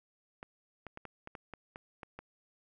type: clicks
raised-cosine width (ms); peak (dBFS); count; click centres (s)
0.5; -29; 10; 0.429 / 0.867 / 0.974 / 1.053 / 1.274 / 1.352 / 1.537 / 1.759 / 2.032 / 2.19
effects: none